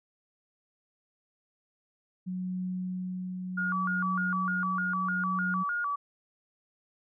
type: tone with tremolo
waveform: sine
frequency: 183.5 Hz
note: F#3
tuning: 14 cents flat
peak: -30 dBFS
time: 2.26-5.64 s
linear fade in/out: 20 ms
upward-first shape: triangle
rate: 0.66 Hz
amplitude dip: 35%
type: tone with vibrato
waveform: sine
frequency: 1279 Hz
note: D#6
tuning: 47 cents sharp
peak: -28 dBFS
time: 3.57-5.96 s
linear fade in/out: 10 ms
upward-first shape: square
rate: 3.3 Hz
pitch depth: 190 cents each way
effects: none